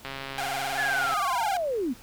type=click train; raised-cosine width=0.3 ms; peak=-19 dBFS; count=149; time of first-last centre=0.05-1.138 s; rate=136 Hz
type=tone with vibrato; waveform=sawtooth; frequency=749 Hz; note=F#5; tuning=21 cents sharp; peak=-25 dBFS; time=0.38-1.57 s; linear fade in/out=0 ms; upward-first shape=sine; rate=19 Hz; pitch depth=160 cents each way
type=linear sweep; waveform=sine; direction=down; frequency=1765 to 220 Hz; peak=-25 dBFS; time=0.77-1.94 s; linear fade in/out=20 ms
effects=pink hiss -50 dBFS RMS until 2.02 s

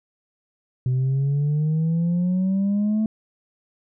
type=exponential sweep; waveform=sine; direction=up; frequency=125.7 to 220 Hz; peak=-16 dBFS; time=0.86-3.06 s; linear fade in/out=2 ms; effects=tanh soft clip ceiling -17 dBFS

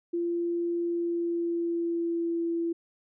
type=tone with pitch glide; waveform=sine; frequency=343.1 to 336.2 Hz; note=F4 to E4; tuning=-31 to +34 cents; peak=-26 dBFS; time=0.13-2.73 s; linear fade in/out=10 ms; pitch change=-35 cents; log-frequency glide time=0.81-2.44 s; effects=none

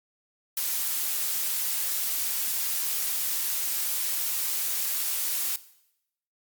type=noise; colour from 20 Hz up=blue; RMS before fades=-28 dBFS; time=0.57-5.56 s; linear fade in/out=2 ms; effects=noise-tail reverb RT60 0.8 s tail -17 dB re dry + Opus 48 kbps

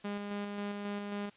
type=tone with tremolo; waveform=sawtooth; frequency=203.8 Hz; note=G#3; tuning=32 cents flat; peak=-31 dBFS; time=0.04-1.3 s; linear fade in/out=10 ms; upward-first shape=square; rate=3.7 Hz; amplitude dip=30%; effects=white hiss -61 dBFS RMS until 1.36 s + resampled to 8000 Hz

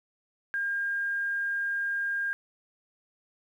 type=tone; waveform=sine; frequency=1610 Hz; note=G6; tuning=46 cents sharp; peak=-27 dBFS; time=0.54-2.33 s; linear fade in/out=0 ms; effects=10-bit

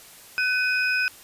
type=tone cluster; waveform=sine; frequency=1504 / 2504 / 5070 Hz; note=F#6 / D#7 / D#8; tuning=+28 / +10 / +32 cents; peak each=-23 / -24 / -32 dBFS; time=0.38-1.08 s; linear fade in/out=0 ms; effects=white hiss -47 dBFS RMS until 1.23 s + resampled to 32000 Hz

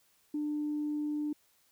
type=tone; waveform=sine; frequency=298.1 Hz; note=D4; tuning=26 cents sharp; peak=-30 dBFS; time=0.34-1.33 s; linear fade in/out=5 ms; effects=tanh soft clip ceiling -26 dBFS + white hiss -69 dBFS RMS until 1.71 s

